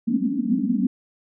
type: band-pass noise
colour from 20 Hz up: white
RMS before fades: -22 dBFS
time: 0.07-0.87 s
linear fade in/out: 5 ms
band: 190 to 280 Hz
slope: 96 dB/octave
effects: none